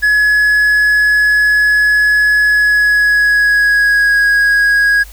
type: tone with pitch glide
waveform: triangle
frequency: 1692 to 1651.4 Hz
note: G#6 to G#6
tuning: +32 to -10 cents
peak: -6 dBFS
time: 0.02-5.04 s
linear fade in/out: 20 ms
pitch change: -42 cents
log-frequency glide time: 2.45-4.21 s
effects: added 50 Hz sine -32 dBFS peak until 5.12 s + white hiss -40 dBFS RMS until 5.12 s